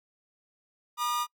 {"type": "tone pair together", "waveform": "45% pulse", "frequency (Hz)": [961.7, 1213], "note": ["B5", "D#6"], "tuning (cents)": [-46, -44], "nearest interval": "major third", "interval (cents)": 402, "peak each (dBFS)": [-32, -29], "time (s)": [0.97, 1.27], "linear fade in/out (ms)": 50, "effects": ["noise-tail reverb RT60 0.1 s tail -24 dB re dry"]}